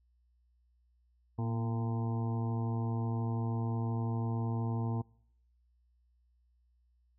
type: harmonic tone with a mistuned harmonic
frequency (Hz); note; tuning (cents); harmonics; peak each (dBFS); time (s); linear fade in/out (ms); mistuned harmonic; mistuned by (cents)
114.1; A#2; -37; 1 / 2 / 3 / 4 / 6 / 7 / 8 / 9; -32 / -38 / -45 / -46 / -50 / -49 / -47 / -52; 1.38-5.02; 10; 2; +43
effects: noise-tail reverb RT60 0.7 s tail -25 dB re dry + added 60 Hz sine -67 dBFS peak until 7.18 s